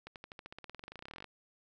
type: accelerating click train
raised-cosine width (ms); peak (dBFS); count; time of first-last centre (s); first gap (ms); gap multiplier
0.3; -30; 27; 0.07-1.243; 88; 0.94
effects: none